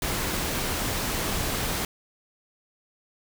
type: noise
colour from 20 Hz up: pink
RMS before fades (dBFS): -28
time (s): 0.02-1.85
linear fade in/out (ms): 2
effects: none